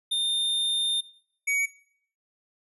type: tone pair in turn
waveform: square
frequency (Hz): 3625 / 2252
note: A#7 / C#7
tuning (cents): -49 / +27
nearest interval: minor sixth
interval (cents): 824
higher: first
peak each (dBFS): -24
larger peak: neither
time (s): 0.11-1.01 / 1.47-1.66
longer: first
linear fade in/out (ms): 10
effects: noise-tail reverb RT60 0.6 s tail -19 dB re dry + resampled to 32000 Hz